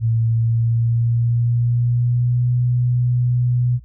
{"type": "tone with pitch glide", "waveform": "sine", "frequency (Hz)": [114, 122.89], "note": ["A#2", "B2"], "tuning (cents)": [-38, -8], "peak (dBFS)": -14, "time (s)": [0, 3.8], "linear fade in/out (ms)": 50, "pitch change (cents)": 130, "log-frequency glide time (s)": [0.27, 2.48], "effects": ["added 60 Hz sine -40 dBFS peak until 3.84 s"]}